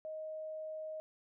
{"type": "tone", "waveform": "sine", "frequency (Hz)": 626, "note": "D#5", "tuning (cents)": 10, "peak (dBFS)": -40, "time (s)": [0.05, 1], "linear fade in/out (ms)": 0, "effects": []}